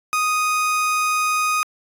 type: tone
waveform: 30% pulse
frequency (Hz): 1244.5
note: D#6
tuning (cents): 0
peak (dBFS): -15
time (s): 0.13-1.63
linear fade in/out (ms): 0
effects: resampled to 32000 Hz